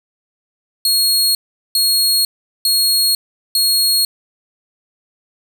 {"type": "tone bursts", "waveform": "sawtooth", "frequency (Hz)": 4300, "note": "C8", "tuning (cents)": 47, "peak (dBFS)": -9, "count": 4, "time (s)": [0.85, 4.05], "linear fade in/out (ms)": 2, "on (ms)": 500, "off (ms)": 400, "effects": []}